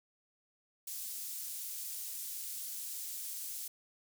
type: high-pass noise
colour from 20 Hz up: pink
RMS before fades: -42 dBFS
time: 0.87-3.68 s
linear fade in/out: 5 ms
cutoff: 8200 Hz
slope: 12 dB/octave
effects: none